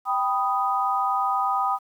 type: chord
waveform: sine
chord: G augmented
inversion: none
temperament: equal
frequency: 784 / 987.8 / 1244.5 Hz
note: G5 / B5 / D#6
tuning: 0 / 0 / 0 cents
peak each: -25 / -27 / -24 dBFS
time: 0.05-1.79 s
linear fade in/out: 50 ms
effects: 9-bit